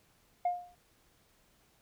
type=tone with exponential decay; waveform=sine; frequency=710 Hz; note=F5; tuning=28 cents sharp; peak=-23 dBFS; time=0.45-0.75 s; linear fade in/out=5 ms; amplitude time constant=65 ms; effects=tanh soft clip ceiling -24 dBFS + pink hiss -68 dBFS RMS until 1.81 s